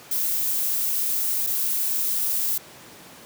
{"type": "noise with dropouts", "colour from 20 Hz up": "violet", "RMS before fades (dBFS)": -24, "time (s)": [0.11, 2.58], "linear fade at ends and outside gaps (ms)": 5, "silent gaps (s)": [1.466, 1.47], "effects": ["pink hiss -45 dBFS RMS until 3.25 s", "high-pass 150 Hz 12 dB/octave"]}